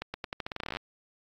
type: accelerating click train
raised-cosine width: 0.3 ms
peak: -18 dBFS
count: 18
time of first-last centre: 0.02-0.77 s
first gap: 120 ms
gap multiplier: 0.85
effects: AAC 64 kbps